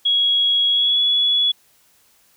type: tone with pitch glide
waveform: sine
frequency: 3322 to 3392 Hz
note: G#7 to G#7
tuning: 0 to +36 cents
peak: -14 dBFS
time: 0.05-1.52 s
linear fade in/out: 10 ms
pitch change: +36 cents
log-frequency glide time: 0.7-1 s
effects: white hiss -57 dBFS RMS until 2.36 s